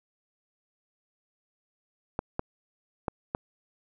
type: clicks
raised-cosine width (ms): 1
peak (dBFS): -14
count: 4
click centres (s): 2.191 / 2.394 / 3.082 / 3.349
effects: none